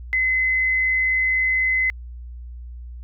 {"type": "tone", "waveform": "sine", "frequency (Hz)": 2041, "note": "C7", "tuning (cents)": -44, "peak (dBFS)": -17, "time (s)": [0.13, 1.9], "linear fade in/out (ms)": 0, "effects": ["added 60 Hz sine -33 dBFS peak until 3.03 s"]}